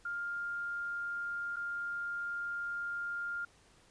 sine tone with dropouts, 1403 Hz, F6, 8 cents sharp, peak -35 dBFS, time 0.05-3.45 s, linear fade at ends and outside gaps 5 ms, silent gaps 1.561-1.566 s, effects pink hiss -64 dBFS RMS until 3.9 s + resampled to 22050 Hz

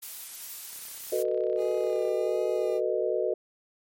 blue noise, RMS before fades -39 dBFS, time 0.02-1.23 s, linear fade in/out 10 ms
click train, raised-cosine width 0.3 ms, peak -37 dBFS, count 45, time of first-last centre 0.73-2.084 s, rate 32.5 Hz
sine chord, B dominant seventh, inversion second, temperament just, 370.4 / 444.5 / 493.9 / 617.4 Hz, F#4 / A4 / B4 / D#5, +2 / +18 / 0 / -14 cents, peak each -30 dBFS, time 1.12-3.34 s, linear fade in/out 5 ms
25% pulse tone with vibrato, 408.2 Hz, G#4, 30 cents flat, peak -37 dBFS, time 1.56-2.81 s, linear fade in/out 50 ms, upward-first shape sine, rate 1.4 Hz, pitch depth 37 cents each way
effects MP3 64 kbps

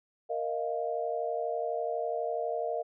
sine chord, Bb suspended fourth, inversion none, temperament equal with one note detuned, 466.2 / 622.3 / 694.4 Hz, Bb4 / Eb5 / F5, 0 / 0 / -10 cents, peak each -34 dBFS, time 0.29-2.83 s, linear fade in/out 20 ms, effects none

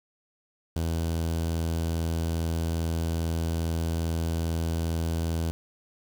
sawtooth tone with notch filter, 82.4 Hz, E2, in tune, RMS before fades -28 dBFS, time 0.76-5.51 s, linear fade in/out 0 ms, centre 1600 Hz, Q 0.59, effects 8-bit

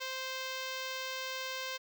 5% pulse tone with notch filter, 522 Hz, C5, 4 cents flat, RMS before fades -39 dBFS, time 0-1.78 s, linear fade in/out 20 ms, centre 10000 Hz, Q 0.56, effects none

